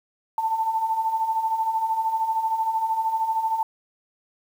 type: beating tone pair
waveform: sine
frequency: 880 / 893 Hz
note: A5 / A5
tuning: 0 / +25 cents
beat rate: 13 Hz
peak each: -29 / -22 dBFS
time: 0.38-3.63 s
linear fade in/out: 2 ms
effects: 8-bit